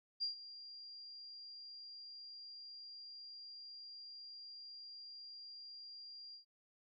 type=tone with ADSR envelope; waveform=sine; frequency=4778 Hz; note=D8; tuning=29 cents sharp; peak=-34 dBFS; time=0.2-6.45 s; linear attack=27 ms; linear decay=120 ms; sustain=-16 dB; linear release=110 ms; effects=none